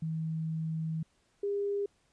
sine tone pair in turn, 160.2 / 403.7 Hz, E3 / G#4, -49 / -49 cents, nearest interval octave + major third, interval 1600 cents, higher second, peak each -31 / -29 dBFS, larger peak second, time 0.02-1.03 / 1.43-1.86 s, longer first, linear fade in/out 5 ms, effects pink hiss -71 dBFS RMS until 2.12 s + resampled to 22050 Hz

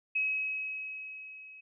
sine tone with level ramp, 2555 Hz, D#7, 45 cents sharp, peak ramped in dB -26 to -48 dBFS, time 0.15-1.61 s, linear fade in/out 10 ms, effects none

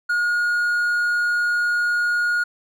triangle tone, 1436 Hz, F6, 48 cents sharp, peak -16 dBFS, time 0.09-2.44 s, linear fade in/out 10 ms, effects none

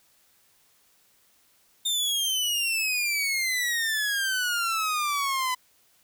sawtooth exponential sweep, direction down, 3641 to 1001 Hz, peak -21 dBFS, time 1.85-5.55 s, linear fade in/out 10 ms, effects white hiss -63 dBFS RMS until 6.03 s

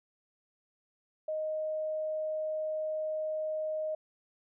sine tone, 622.3 Hz, D#5, in tune, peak -31 dBFS, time 1.28-3.95 s, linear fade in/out 5 ms, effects none

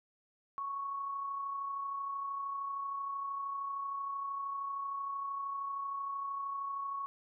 sine tone with amplitude modulation, 1108.7 Hz, C#6, in tune, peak -34 dBFS, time 0.58-7.06 s, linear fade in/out 0 ms, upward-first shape sine, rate 33 Hz, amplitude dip 35%, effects none

